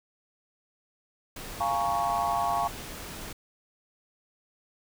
pink noise, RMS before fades -40 dBFS, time 1.36-3.33 s, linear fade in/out 5 ms
sine chord, Bb minor seventh, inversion second, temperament equal, 698.5 / 830.6 / 932.3 / 1108.7 Hz, F5 / Ab5 / Bb5 / Db6, 0 / 0 / 0 / 0 cents, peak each -29 / -30 / -33 / -30 dBFS, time 1.6-2.68 s, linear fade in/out 10 ms
effects none

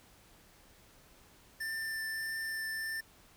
square tone with vibrato, 1781 Hz, A6, 21 cents sharp, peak -36 dBFS, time 1.6-3.01 s, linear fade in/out 10 ms, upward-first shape triangle, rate 1.6 Hz, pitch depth 9 cents each way, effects pink hiss -61 dBFS RMS until 3.36 s

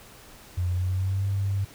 sine tone with pitch glide, 89.3 to 98.51 Hz, F2 to G2, +39 to +9 cents, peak -23 dBFS, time 0.57-1.65 s, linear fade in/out 10 ms, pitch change +170 cents, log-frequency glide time 0.71-1.26 s, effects pink hiss -49 dBFS RMS until 1.74 s

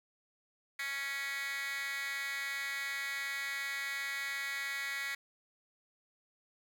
10% pulse tone with high-pass filter, 277.2 Hz, C#4, in tune, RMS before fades -38 dBFS, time 0.79-5.15 s, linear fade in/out 5 ms, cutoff 2100 Hz, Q 5.5, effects 10-bit

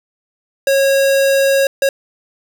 square tone bursts at uneven times, 547 Hz, C#5, 23 cents flat, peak -11 dBFS, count 2, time 0.67-1.67 / 1.82-1.89 s, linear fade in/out 2 ms, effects none

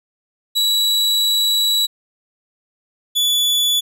40% pulse tone pair in turn, 3910 / 3444 Hz, B7 / A7, -18 / -38 cents, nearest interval major second, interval 220 cents, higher first, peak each -13 dBFS, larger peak neither, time 0.55-1.87 / 3.15-3.81 s, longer first, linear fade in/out 20 ms, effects none

